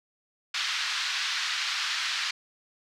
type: band-pass noise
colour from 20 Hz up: white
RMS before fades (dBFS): -30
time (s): 0.54-2.31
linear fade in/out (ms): 5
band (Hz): 1200 to 4800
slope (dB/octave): 24
effects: none